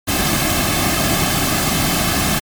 pink noise with comb filter, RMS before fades -17 dBFS, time 0.07-2.4 s, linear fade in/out 20 ms, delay 2.1 ms, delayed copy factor -0.65, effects MP3 96 kbps

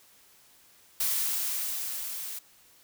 blue noise with level ramp, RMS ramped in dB -27 to -38 dBFS, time 1-2.39 s, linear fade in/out 5 ms, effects white hiss -59 dBFS RMS until 2.83 s

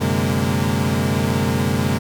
35% pulse tone cluster, 91.5 / 128.3 / 144.4 / 203.4 / 229.1 Hz, F#2 / C3 / D3 / G#3 / A#3, -19 / -34 / -29 / -36 / -30 cents, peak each -22 dBFS, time 0-1.99 s, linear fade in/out 20 ms, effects none

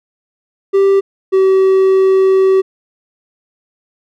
triangle tone pair in turn, 392 / 381.9 Hz, G4 / G4, 0 / -45 cents, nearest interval unison, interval 45 cents, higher first, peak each -5 dBFS, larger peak neither, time 0.73-1.01 / 1.32-2.62 s, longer second, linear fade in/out 20 ms, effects none

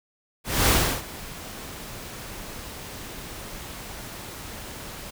pink noise with ADSR envelope, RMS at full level -18 dBFS, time 0.44-5.11 s, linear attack 240 ms, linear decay 340 ms, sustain -20 dB, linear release 15 ms, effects none

